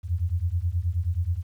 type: beating tone pair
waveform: sine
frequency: 82.41 / 91.81 Hz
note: E2 / F#2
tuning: 0 / -13 cents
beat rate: 9.4 Hz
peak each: -26 dBFS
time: 0.03-1.43 s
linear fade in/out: 50 ms
effects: 10-bit